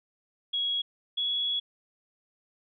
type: tone pair in turn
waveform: sine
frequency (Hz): 3322 / 3364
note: G#7 / G#7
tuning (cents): 0 / +22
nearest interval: unison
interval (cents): 22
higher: second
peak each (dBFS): -26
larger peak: neither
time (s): 0.53-0.82 / 1.17-1.6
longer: second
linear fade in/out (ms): 10
effects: none